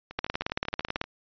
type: two click trains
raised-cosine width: 0.3 ms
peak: -11 / -24 dBFS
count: 16 / 13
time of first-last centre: 0.19-1.014 / 0.11-1.04 s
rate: 18.2 / 12.9 Hz
effects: resampled to 11025 Hz